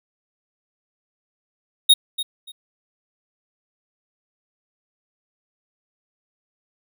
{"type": "tone with echo", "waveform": "square", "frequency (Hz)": 3736, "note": "A#7", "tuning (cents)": 3, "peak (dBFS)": -9, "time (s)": [1.89, 1.94], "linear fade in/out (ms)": 10, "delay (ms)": 290, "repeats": 2, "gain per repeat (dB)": -14, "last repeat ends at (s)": 2.52, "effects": []}